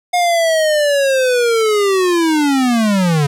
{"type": "linear sweep", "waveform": "square", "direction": "down", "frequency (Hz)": [718, 138.5], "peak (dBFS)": -12, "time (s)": [0.13, 3.27], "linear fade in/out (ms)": 10, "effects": ["low-pass 11000 Hz 12 dB/octave", "9-bit"]}